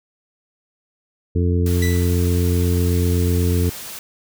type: harmonic tone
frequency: 88 Hz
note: F2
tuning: 14 cents sharp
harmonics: 1 / 2 / 3 / 4 / 5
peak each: -16 / -24 / -25 / -28 / -26 dBFS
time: 1.35-3.7 s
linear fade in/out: 10 ms
type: noise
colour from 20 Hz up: white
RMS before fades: -33 dBFS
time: 1.66-3.99 s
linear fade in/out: 2 ms
type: tone with exponential decay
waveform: sawtooth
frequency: 1975.5 Hz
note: B6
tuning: in tune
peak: -19 dBFS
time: 1.82-2.28 s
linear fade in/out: 5 ms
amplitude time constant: 100 ms
effects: none